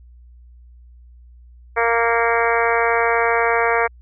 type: harmonic tone with a mistuned harmonic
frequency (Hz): 232.1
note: A#3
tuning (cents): -7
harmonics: 2 / 3 / 4 / 5 / 6 / 7 / 8 / 9 / 10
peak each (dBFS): -20 / -22 / -23 / -24 / -25 / -25 / -26 / -27 / -27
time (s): 1.76-3.88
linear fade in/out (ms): 20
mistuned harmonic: 10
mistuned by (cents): -40
effects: added 60 Hz sine -42 dBFS peak until 4.01 s